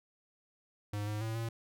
square tone with pitch steps, 103.6 / 105.6 / 111.8 / 114.6 Hz, G#2 / G#2 / A2 / A#2, -4 / +29 / +28 / -29 cents, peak -35 dBFS, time 0.93-1.49 s, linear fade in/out 5 ms, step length 140 ms, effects none

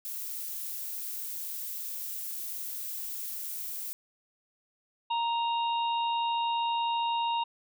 violet noise, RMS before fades -37 dBFS, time 0.05-3.93 s, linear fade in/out 0 ms
harmonic tone, 932.3 Hz, A#5, in tune, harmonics 1 / 3 / 4, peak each -27 / -37 / -39 dBFS, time 5.1-7.44 s, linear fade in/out 10 ms
effects none

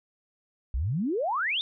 sine exponential sweep, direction up, 55 to 3729 Hz, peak -25 dBFS, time 0.74-1.61 s, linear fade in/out 0 ms, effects none

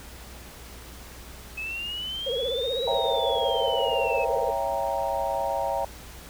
sine exponential two-way sweep, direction up then down, 2570 to 3903 to 2570 Hz, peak -30 dBFS, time 1.57-4.25 s, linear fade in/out 10 ms, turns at 2.86 s
sine tone with vibrato, 499.6 Hz, B4, 20 cents sharp, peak -26 dBFS, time 2.26-4.51 s, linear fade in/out 10 ms, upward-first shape triangle, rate 16 Hz, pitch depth 200 cents each way
sine chord, C# diminished seventh, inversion none, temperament equal, 554.4 / 659.3 / 784 / 932.3 Hz, C#5 / E5 / G5 / Bb5, 0 / 0 / 0 / 0 cents, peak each -30 dBFS, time 2.87-5.85 s, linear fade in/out 5 ms
effects added 60 Hz sine -45 dBFS peak until 6.29 s + pink hiss -45 dBFS RMS until 6.29 s

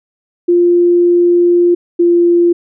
sine tone pair in turn, 349.2 / 345.6 Hz, F4 / F4, 0 / -18 cents, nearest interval unison, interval 18 cents, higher first, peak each -6 dBFS, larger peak neither, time 0.48-1.75 / 1.99-2.53 s, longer first, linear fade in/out 10 ms, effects none

